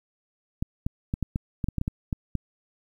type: clicks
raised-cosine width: 5 ms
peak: -14 dBFS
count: 12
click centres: 0.625 / 0.865 / 1.139 / 1.227 / 1.359 / 1.642 / 1.686 / 1.783 / 1.814 / 1.879 / 2.128 / 2.353 s
effects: 9-bit